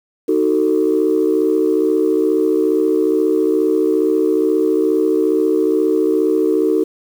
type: chord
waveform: sine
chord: D# diminished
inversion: none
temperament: just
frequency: 311.1 / 373.4 / 448 Hz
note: D#4 / F#4 / A4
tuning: 0 / +16 / +31 cents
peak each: -16 dBFS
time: 0.28-6.84 s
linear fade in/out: 10 ms
effects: tanh soft clip ceiling -5 dBFS + 7-bit